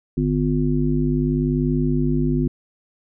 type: harmonic tone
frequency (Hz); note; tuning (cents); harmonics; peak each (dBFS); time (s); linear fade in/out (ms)
50.4; G1; +49; 1 / 3 / 5 / 7; -25 / -21 / -21 / -26; 0.17-2.48; 5
effects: none